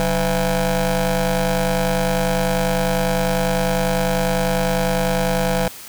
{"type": "ring-modulated tone", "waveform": "20% pulse", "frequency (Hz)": 160, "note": "D#3", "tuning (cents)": 49, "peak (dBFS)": -9, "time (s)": [0, 5.68], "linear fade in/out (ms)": 0, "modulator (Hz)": 345, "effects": ["white hiss -37 dBFS RMS until 5.88 s"]}